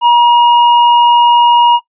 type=tone with tanh clipping; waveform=triangle; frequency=954 Hz; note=A#5; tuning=40 cents sharp; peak=-5 dBFS; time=0.01-1.8 s; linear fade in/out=50 ms; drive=13 dB; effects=noise-tail reverb RT60 0.1 s tail -18 dB re dry + resampled to 8000 Hz